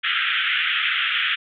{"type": "band-pass noise", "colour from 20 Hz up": "white", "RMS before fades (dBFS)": -22, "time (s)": [0.03, 1.36], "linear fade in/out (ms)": 20, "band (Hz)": [1300, 3400], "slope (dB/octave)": 96, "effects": []}